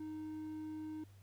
triangle tone, 310 Hz, D#4, 6 cents flat, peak -40 dBFS, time 0-1.04 s, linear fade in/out 5 ms, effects added 98 Hz sine -57 dBFS peak until 1.22 s + pink hiss -70 dBFS RMS until 1.22 s

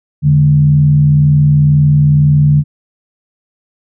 sine tone with frequency modulation, 146.83 Hz, D3, in tune, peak -5 dBFS, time 0.22-2.64 s, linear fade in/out 50 ms, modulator 62 Hz, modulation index 0.4, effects none

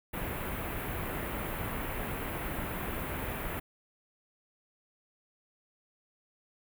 pink band-stop noise, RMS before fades -36 dBFS, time 0.13-3.6 s, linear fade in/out 10 ms, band 2600 to 12000 Hz, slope 24 dB/octave, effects none

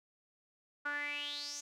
sawtooth tone with band-pass filter sweep, 290.6 Hz, D4, 18 cents flat, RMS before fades -40 dBFS, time 0.85-1.61 s, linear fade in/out 10 ms, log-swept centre 1400 to 6600 Hz, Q 7.7, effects none

